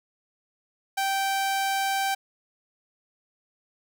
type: tone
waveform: sawtooth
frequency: 780 Hz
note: G5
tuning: 9 cents flat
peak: -20 dBFS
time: 0.97-2.15 s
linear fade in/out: 10 ms
effects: none